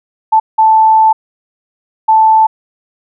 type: tone bursts at uneven times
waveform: sine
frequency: 879 Hz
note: A5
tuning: 2 cents flat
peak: -4 dBFS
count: 3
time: 0.32-0.4 / 0.58-1.13 / 2.08-2.47 s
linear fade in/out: 10 ms
effects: none